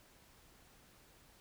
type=silence; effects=pink hiss -64 dBFS RMS until 1.4 s